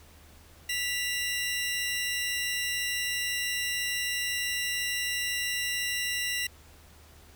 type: tone pair together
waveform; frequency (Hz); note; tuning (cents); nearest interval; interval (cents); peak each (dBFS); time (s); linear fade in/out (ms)
sawtooth; 1968 / 2783; B6 / F7; -7 / -7; tritone; 600; -28 / -28; 0.69-6.47; 5
effects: added 77 Hz sine -54 dBFS peak until 7.35 s + pink hiss -56 dBFS RMS until 7.35 s